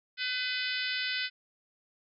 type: harmonic tone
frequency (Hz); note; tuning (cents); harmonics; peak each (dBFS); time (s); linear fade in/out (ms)
504; B4; +35; 3 / 4 / 5 / 6 / 7 / 8 / 9 / 10; -36 / -37 / -38 / -39 / -39 / -40 / -41 / -41; 0.17-1.3; 50
effects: none